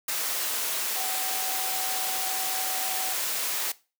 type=tone in noise; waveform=sine; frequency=757 Hz; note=F#5; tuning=39 cents sharp; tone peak=-36 dBFS; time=0.96-3.13 s; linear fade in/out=5 ms; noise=white; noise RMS=-29 dBFS; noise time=0.08-3.72 s; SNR=-10 dB; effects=noise-tail reverb RT60 0.3 s tail -19 dB re dry + high-pass 400 Hz 12 dB/octave